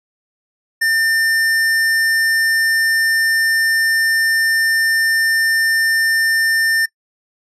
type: tone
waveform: square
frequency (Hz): 1800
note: A6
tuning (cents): +39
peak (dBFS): -14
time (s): 0.81-6.86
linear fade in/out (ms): 10
effects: noise-tail reverb RT60 0.1 s tail -24 dB re dry + resampled to 32000 Hz